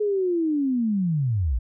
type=linear sweep; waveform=sine; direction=down; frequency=426.4 to 51 Hz; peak=-20 dBFS; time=0-1.59 s; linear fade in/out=10 ms; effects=none